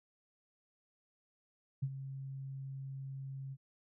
sine tone with ADSR envelope, 135.3 Hz, C#3, 42 cents flat, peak -30 dBFS, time 1.82-3.57 s, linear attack 12 ms, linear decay 54 ms, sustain -11 dB, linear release 46 ms, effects none

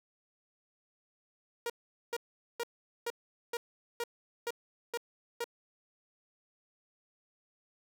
sawtooth tone bursts, 472 Hz, A#4, 22 cents sharp, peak -29 dBFS, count 9, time 1.66-5.442 s, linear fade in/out 2 ms, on 38 ms, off 430 ms, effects none

